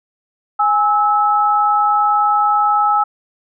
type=tone pair together; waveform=sine; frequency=830 / 1300.9 Hz; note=G#5 / E6; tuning=-1 / -23 cents; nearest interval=minor sixth; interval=778 cents; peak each=-14 dBFS; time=0.59-3.04 s; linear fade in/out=10 ms; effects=none